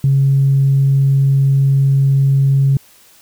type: tone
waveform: sine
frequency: 137.1 Hz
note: C#3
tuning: 19 cents flat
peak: -8 dBFS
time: 0.04-2.77 s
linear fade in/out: 2 ms
effects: tanh soft clip ceiling -4 dBFS + white hiss -47 dBFS RMS until 3.21 s